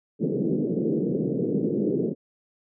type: band-pass noise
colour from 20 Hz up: white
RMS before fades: -25 dBFS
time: 0.19-2.15 s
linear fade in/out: 50 ms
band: 140 to 450 Hz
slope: 48 dB/octave
effects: none